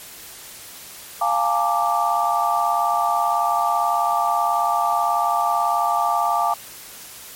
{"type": "chord", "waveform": "sine", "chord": "Bb dominant seventh", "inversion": "second", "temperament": "equal with one note detuned", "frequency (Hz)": [698.5, 830.6, 908.9, 1174.7], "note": ["F5", "Ab5", "Bb5", "D6"], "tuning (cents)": [0, 0, -44, 0], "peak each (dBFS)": [-22, -23, -24, -21], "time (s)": [1.21, 6.54], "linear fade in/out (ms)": 5, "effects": ["white hiss -39 dBFS RMS until 7.35 s", "MP3 64 kbps"]}